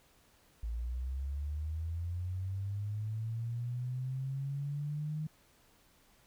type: linear sweep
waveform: sine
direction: up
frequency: 55 to 155.56 Hz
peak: -34 dBFS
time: 0.63-5.27 s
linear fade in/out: 5 ms
effects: pink hiss -66 dBFS RMS until 6.26 s